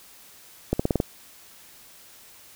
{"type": "accelerating click train", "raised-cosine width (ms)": 2, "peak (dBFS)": -8, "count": 6, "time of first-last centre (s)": [0.73, 1.002], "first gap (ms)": 65, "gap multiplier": 0.91, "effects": ["white hiss -50 dBFS RMS until 2.55 s"]}